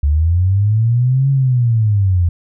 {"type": "linear two-way sweep", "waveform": "sine", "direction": "up then down", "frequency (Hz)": [69.6, 138.59, 83.8], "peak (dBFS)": -10, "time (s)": [0.03, 2.29], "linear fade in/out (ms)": 5, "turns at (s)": 1.3, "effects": []}